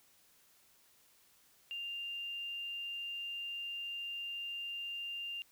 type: tone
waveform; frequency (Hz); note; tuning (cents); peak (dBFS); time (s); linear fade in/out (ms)
triangle; 2794; F7; 0; -35; 1.71-5.42; 0
effects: tanh soft clip ceiling -37 dBFS + white hiss -67 dBFS RMS until 5.51 s